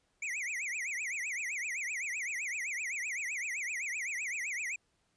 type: tone with vibrato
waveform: square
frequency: 2217 Hz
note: C#7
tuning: in tune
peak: -35 dBFS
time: 0.22-4.76 s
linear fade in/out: 5 ms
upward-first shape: triangle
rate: 7.8 Hz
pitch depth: 300 cents each way
effects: pink hiss -75 dBFS RMS until 5.16 s + resampled to 22050 Hz